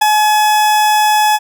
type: tone with ADSR envelope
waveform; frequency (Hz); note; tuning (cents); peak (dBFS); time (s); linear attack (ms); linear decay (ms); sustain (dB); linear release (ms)
40% pulse; 850; G#5; +40; -4; 0.01-1.39; 12; 5; -4; 41
effects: none